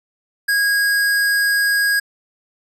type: tone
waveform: square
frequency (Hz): 1642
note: G#6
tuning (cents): -20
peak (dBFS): -15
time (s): 0.48-2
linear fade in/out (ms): 10
effects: resampled to 32000 Hz